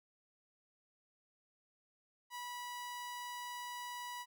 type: tone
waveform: sawtooth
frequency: 977 Hz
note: B5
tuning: 19 cents flat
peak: -39 dBFS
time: 2.3-4.26 s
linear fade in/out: 50 ms
effects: none